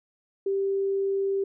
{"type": "tone", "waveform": "sine", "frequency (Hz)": 392, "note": "G4", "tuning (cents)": 0, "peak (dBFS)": -23, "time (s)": [0.46, 1.44], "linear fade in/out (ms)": 5, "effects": []}